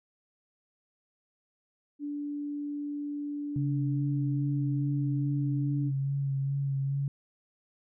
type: tone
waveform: sine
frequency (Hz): 290.7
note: D4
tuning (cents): -18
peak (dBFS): -32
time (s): 1.99-5.92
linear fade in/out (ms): 50
type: tone with vibrato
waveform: sine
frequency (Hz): 138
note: C#3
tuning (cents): -7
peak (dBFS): -27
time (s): 3.56-7.08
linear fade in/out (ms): 2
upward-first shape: sine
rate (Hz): 2.4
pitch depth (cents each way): 22
effects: none

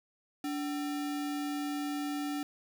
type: tone with sample-and-hold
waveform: sine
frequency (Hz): 290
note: D4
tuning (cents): -22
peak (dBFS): -32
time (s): 0.44-2.43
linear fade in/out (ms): 2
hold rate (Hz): 1050
effects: none

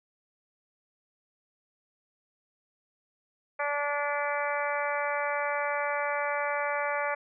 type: harmonic tone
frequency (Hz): 289.5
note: D4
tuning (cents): -25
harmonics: 2 / 3 / 4 / 5 / 6 / 7 / 8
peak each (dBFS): -32 / -34 / -35 / -36 / -37 / -37 / -38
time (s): 3.59-7.15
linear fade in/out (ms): 10
effects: none

